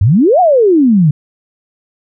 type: exponential two-way sweep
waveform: sine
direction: up then down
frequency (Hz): 87 to 760 to 140.9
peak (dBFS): -5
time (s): 0.01-1.11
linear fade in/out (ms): 5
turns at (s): 0.4
effects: none